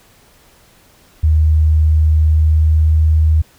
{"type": "tone with pitch glide", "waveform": "sine", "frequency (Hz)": [77.78, 78.41], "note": ["D#2", "D#2"], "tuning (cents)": [0, 14], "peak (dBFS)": -8, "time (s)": [1.23, 3.42], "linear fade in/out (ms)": 10, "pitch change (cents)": 14, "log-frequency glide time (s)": [2.18, 3], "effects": ["pink hiss -49 dBFS RMS until 3.58 s"]}